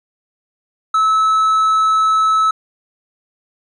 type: tone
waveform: triangle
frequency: 1300 Hz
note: E6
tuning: 24 cents flat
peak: -9 dBFS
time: 0.94-2.51 s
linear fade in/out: 5 ms
effects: resampled to 24000 Hz